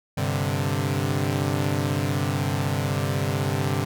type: chord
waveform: sawtooth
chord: G suspended fourth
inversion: none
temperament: equal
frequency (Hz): 98 / 130.81 / 146.83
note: G2 / C3 / D3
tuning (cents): 0 / 0 / 0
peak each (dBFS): -23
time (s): 0.17-3.85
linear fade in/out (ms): 10
effects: none